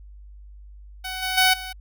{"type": "tone with level steps", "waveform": "10% pulse", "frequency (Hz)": 749, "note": "F#5", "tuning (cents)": 21, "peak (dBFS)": [-21, -16, -7, -24], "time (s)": [1.04, 1.73], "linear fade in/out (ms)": 10, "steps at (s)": [1.22, 1.37, 1.53], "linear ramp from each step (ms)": 10, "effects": ["added 50 Hz sine -41 dBFS peak until 1.8 s"]}